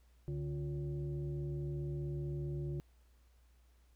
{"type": "tone with frequency modulation", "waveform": "sine", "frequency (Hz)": 143.2, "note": "D3", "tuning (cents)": -43, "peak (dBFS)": -36, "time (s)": [0.28, 2.8], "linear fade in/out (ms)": 0, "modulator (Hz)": 211, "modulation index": 0.81, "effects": ["added 60 Hz sine -63 dBFS peak until 3.95 s", "pink hiss -75 dBFS RMS until 3.95 s"]}